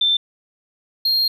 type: tone pair in turn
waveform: sine / triangle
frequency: 3557 / 4221 Hz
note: A7 / C8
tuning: +18 / +14 cents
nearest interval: minor third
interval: 296 cents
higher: second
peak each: -14 / -14 dBFS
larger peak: neither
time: 0.01-0.17 / 1.05-1.28 s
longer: second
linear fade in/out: 5 ms
effects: none